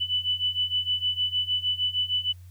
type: beating tone pair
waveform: sine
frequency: 2981 / 2987.5 Hz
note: F#7 / F#7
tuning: +12 / +16 cents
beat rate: 6.5 Hz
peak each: -28 / -26 dBFS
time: 0-2.33 s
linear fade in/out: 20 ms
effects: added 90 Hz sine -43 dBFS peak until 2.5 s + white hiss -63 dBFS RMS until 2.5 s